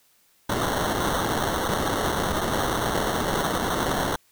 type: noise with sample-and-hold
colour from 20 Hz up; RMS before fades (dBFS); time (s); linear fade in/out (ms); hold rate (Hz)
violet; -25; 0.49-4.16; 5; 2450
effects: white hiss -62 dBFS RMS until 4.31 s